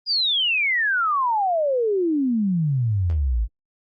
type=exponential sweep; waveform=sine; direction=down; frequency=4967 to 50.5 Hz; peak=-18 dBFS; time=0.06-3.48 s; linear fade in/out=50 ms; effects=Opus 48 kbps